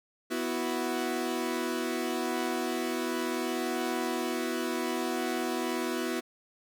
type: chord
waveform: sawtooth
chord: B suspended fourth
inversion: none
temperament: equal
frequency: 246.9 / 329.6 / 370 Hz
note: B3 / E4 / F#4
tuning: 0 / 0 / 0 cents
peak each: -30 dBFS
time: 0.3-6.21 s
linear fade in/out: 20 ms
effects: none